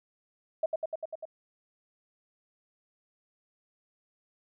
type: tone with echo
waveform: sine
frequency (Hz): 638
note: D#5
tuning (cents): +43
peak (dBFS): -24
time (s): 0.63-0.66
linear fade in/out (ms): 5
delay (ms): 99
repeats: 6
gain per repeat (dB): -2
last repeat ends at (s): 1.254
effects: none